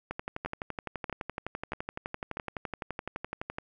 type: two click trains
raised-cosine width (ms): 0.5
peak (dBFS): -19 / -19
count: 4 / 42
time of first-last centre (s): 0.46-2.371 / 0.11-3.585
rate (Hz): 1.57 / 11.8
effects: none